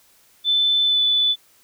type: tone with pitch glide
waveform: sine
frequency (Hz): 3520 to 3484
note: A7 to A7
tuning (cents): 0 to -18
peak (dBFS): -15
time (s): 0.44-1.36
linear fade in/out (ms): 50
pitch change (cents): -18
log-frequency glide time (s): 0.85-1.01
effects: white hiss -56 dBFS RMS until 1.63 s